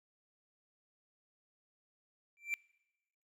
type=tone with exponential growth; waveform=triangle; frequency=2349 Hz; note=D7; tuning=in tune; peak=-28 dBFS; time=2.37-2.54 s; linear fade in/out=0 ms; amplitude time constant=35 ms; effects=noise-tail reverb RT60 1.0 s tail -24 dB re dry